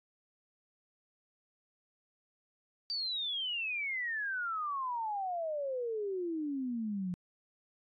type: exponential sweep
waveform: sine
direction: down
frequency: 4679 to 174.61 Hz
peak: -33 dBFS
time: 2.9-7.14 s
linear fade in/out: 0 ms
effects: AAC 32 kbps